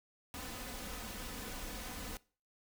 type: noise with comb filter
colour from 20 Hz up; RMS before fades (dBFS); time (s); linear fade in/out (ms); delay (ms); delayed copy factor
pink; -44; 0.34-2.17; 0; 4; +0.55
effects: noise-tail reverb RT60 0.4 s tail -22 dB re dry